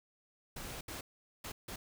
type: noise bursts at uneven times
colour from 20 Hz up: pink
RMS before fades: -44 dBFS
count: 4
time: 0.56-0.81 / 0.88-1.01 / 1.44-1.52 / 1.68-1.76 s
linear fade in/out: 5 ms
effects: none